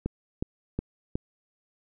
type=click train; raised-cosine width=3 ms; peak=-15 dBFS; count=4; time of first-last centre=0.06-1.155 s; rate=2.74 Hz; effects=none

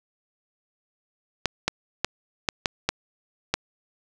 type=clicks; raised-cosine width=0.2 ms; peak=-4 dBFS; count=7; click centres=1.457 / 1.68 / 2.046 / 2.488 / 2.658 / 2.89 / 3.54 s; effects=none

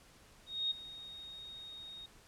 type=tone with ADSR envelope; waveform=sine; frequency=3729 Hz; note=A#7; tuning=in tune; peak=-30 dBFS; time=0.46-2.06 s; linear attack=250 ms; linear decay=10 ms; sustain=-16 dB; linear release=4 ms; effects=pink hiss -61 dBFS RMS until 2.27 s + low-pass 11000 Hz 12 dB/octave

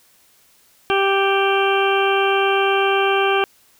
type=harmonic tone; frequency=392 Hz; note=G4; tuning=in tune; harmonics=1 / 2 / 3 / 4 / 6 / 7 / 8; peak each=-18 / -21 / -23 / -24 / -26 / -26 / -27 dBFS; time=0.9-3.44 s; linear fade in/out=0 ms; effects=white hiss -55 dBFS RMS until 3.79 s

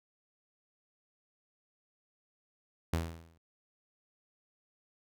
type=tone with exponential decay; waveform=sawtooth; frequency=82.6 Hz; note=E2; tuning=4 cents sharp; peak=-23 dBFS; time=2.93-3.38 s; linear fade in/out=5 ms; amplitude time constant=97 ms; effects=none

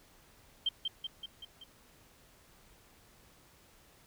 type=tone with echo; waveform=sine; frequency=3142 Hz; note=G7; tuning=3 cents sharp; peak=-27 dBFS; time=0.66-0.69 s; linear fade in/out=5 ms; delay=190 ms; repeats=5; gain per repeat=-4 dB; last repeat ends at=1.64 s; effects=pink hiss -62 dBFS RMS until 4.06 s

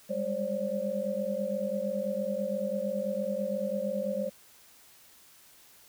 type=tone cluster; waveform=sine; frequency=197.3 / 206.3 / 532 / 578 Hz; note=G3 / G#3 / C5 / D5; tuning=+11 / -11 / +29 / -28 cents; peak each=-37 / -37 / -32 / -34 dBFS; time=0.09-4.3 s; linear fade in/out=20 ms; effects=white hiss -57 dBFS RMS until 5.88 s

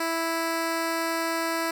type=tone; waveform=10% pulse; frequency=329.6 Hz; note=E4; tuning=in tune; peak=-17 dBFS; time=0-1.71 s; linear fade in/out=5 ms; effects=none

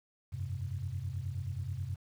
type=chord; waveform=sine; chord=F suspended second; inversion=none; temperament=equal with one note detuned; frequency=88.63 / 98 / 130.81 Hz; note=F2 / G2 / C3; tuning=+26 / 0 / 0 cents; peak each=-39 / -38 / -39 dBFS; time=0.32-1.96 s; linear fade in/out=20 ms; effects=tanh soft clip ceiling -25 dBFS + 10-bit

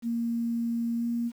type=tone with pitch glide; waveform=sine; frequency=233.1 to 235.5 Hz; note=A#3 to A#3; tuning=0 to +18 cents; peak=-26 dBFS; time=0.02-1.32 s; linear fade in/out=50 ms; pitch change=+18 cents; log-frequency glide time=0.97-1.06 s; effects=9-bit

